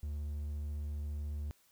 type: tone with vibrato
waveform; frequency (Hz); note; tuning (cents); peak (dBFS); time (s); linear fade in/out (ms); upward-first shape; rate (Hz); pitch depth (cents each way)
triangle; 73.8; D2; +9; -34; 0.03-1.51; 0; triangle; 18; 9
effects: white hiss -69 dBFS RMS until 1.71 s